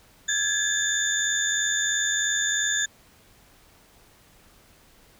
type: tone cluster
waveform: sine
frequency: 1635 / 1718 / 3568 / 6720 / 7020 Hz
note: G#6 / A6 / A7 / G#8 / A8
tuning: -28 / -42 / +23 / +19 / -5 cents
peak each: -28 dBFS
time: 0.28-2.86 s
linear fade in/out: 10 ms
effects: tanh soft clip ceiling -14 dBFS + pink hiss -56 dBFS RMS until 5.19 s